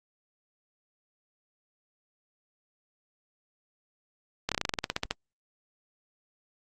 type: slowing click train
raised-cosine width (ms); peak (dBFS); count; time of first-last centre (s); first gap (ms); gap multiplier
0.2; -10; 14; 4.49-5.11; 27; 1.09
effects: Opus 48 kbps

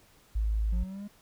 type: tone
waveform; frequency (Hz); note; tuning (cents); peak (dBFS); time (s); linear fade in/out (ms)
sine; 53.8; A1; -38; -25; 0.35-0.84; 10
type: exponential sweep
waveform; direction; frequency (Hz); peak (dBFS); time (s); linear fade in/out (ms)
triangle; up; 174.61 to 207.7; -35; 0.72-1.08; 10
effects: pink hiss -61 dBFS RMS until 1.21 s

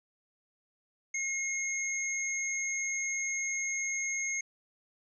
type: tone pair together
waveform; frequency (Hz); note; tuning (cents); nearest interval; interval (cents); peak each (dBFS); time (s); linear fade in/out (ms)
sine; 2153 / 6452; C7 / G8; +49 / +49; octave + perfect fifth; 1900; -33 / -34; 1.14-4.41; 5
effects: none

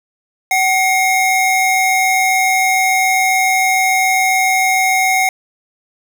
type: tone pair together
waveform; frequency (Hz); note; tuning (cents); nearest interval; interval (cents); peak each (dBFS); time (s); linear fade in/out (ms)
square; 757 / 2144; F#5 / C7; +39 / +42; octave + tritone; 1803; -15 / -15; 0.51-5.29; 2
effects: none

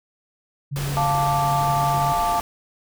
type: tone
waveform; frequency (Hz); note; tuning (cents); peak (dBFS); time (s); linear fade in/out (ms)
sine; 140.8; C#3; +27; -24; 0.71-2.13; 20
type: noise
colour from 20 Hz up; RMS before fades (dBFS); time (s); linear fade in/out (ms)
pink; -31; 0.76-2.41; 0
type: chord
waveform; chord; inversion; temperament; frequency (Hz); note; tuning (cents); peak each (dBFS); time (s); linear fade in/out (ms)
sine; D minor; first; equal with one note detuned; 698.5 / 880 / 1170.6; F5 / A5 / D6; 0 / 0 / -6; -23 / -22 / -25; 0.97-2.4; 0
effects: none

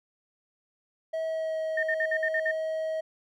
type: tone with pitch glide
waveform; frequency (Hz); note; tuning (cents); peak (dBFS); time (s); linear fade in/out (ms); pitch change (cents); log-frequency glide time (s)
triangle; 644 to 635.9; E5 to D#5; -41 to +38; -26; 1.13-3.01; 10; -21; 1.25-1.58
type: tone bursts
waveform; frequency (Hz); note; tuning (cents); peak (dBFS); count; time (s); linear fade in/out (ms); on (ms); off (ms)
sine; 1826; A#6; -36; -25; 7; 1.77-2.514; 5; 60; 54
effects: none

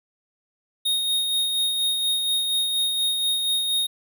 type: tone with tremolo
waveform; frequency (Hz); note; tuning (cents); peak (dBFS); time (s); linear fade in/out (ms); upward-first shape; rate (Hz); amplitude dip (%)
square; 3719; A#7; -5; -20; 0.85-3.87; 10; sine; 4.2; 35
effects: none

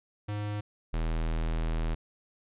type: tone pair in turn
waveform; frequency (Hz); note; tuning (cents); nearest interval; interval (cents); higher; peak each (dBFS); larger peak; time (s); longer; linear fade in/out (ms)
square; 104.1 / 40.44; G#2 / E1; +5 / -32; octave + major third; 1637; first; -32 / -28; second; 0.28-0.61 / 0.93-1.95; second; 10
effects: resampled to 8000 Hz

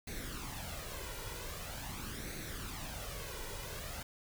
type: noise with flanger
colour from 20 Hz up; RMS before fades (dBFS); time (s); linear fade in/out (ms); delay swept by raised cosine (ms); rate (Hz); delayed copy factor
pink; -43; 0.07-4.03; 5; 0.48 to 2.08; 0.44; +0.6
effects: none

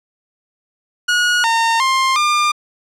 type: tone with pitch steps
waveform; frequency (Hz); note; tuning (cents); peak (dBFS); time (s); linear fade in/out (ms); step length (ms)
sawtooth; 1450 / 914 / 1057 / 1201; F#6 / A#5 / C6 / D6; -35 / -34 / +17 / +38; -9; 1.08-2.52; 10; 360
effects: low-pass 7000 Hz 12 dB/octave

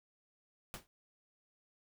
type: noise with exponential decay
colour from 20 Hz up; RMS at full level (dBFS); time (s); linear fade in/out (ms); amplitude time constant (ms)
pink; -41; 0.74-0.87; 0; 28
effects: none

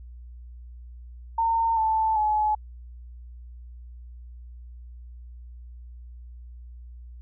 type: tone with pitch steps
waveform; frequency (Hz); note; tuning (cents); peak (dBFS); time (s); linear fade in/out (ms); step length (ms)
sine; 911 / 881 / 852; A#5 / A5 / G#5; -40 / +2 / +44; -20; 1.38-2.55; 5; 390
effects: added 60 Hz sine -40 dBFS peak until 7.21 s

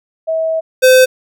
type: tone pair in turn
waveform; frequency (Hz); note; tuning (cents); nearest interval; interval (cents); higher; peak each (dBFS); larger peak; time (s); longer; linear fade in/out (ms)
sine / square; 645 / 514; E5 / C5; -38 / -31; major third; 393; first; -13 / -5; second; 0.27-0.61 / 0.82-1.06; first; 20
effects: none

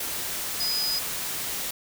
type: tone in noise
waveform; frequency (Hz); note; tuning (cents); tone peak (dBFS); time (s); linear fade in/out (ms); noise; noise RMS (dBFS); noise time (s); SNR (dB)
sine; 4978; D#8; 0; -25; 0.6-0.99; 5; white; -31; 0-1.71; +3
effects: none

